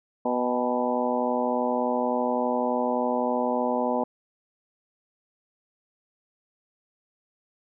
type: harmonic tone with a mistuned harmonic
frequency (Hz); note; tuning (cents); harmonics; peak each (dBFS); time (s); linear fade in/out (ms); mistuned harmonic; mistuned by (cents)
123.47; B2; 0; 2 / 3 / 4 / 5 / 6 / 7 / 8; -28 / -35 / -29 / -29 / -32 / -31 / -33; 0.25-4.04; 5; 6; +72
effects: none